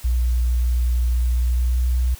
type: tone with pitch glide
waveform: sine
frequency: 60.5 to 62.02 Hz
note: B1 to B1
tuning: -35 to +8 cents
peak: -16 dBFS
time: 0.04-2.15 s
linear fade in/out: 10 ms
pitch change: +43 cents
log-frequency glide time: 1.24-1.94 s
effects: white hiss -43 dBFS RMS until 2.19 s